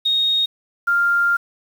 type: tone pair in turn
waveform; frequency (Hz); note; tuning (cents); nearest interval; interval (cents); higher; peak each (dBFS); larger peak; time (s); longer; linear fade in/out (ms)
sine; 3729 / 1396.8; A#7 / F6; 0 / 0; octave + perfect fourth; 1700; first; -15 / -14; second; 0.05-0.46 / 0.87-1.37; second; 10
effects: 7-bit